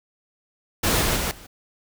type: noise with level steps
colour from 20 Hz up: pink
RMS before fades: -20 / -22 / -25 / -44 dBFS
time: 0.83-1.47 s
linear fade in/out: 10 ms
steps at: 1.01 / 1.16 / 1.31 s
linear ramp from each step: 2 ms
effects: none